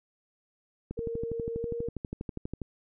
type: click train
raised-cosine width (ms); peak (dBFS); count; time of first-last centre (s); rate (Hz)
3; -22; 22; 0.91-2.617; 12.3
type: tone with pitch glide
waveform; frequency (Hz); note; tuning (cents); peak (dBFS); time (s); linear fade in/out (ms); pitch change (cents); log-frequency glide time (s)
sine; 461.5 to 468.5; A#4 to A#4; -17 to +9; -32; 0.97-1.89; 10; +26; 1.59-1.66
effects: none